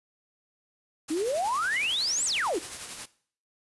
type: noise with tremolo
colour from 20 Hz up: white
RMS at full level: -37 dBFS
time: 1.08-3.06 s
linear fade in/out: 10 ms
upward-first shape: sine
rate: 11 Hz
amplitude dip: 40%
type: exponential two-way sweep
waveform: sine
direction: up then down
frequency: 293.7 to 8300 to 293.7 Hz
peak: -25 dBFS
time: 1.1-2.59 s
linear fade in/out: 10 ms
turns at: 2.25 s
type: tone with exponential decay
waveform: sine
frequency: 2944 Hz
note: F#7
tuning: 9 cents flat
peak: -31 dBFS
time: 1.76-1.88 s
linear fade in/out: 5 ms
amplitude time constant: 24 ms
effects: noise-tail reverb RT60 0.5 s tail -18 dB re dry + resampled to 24000 Hz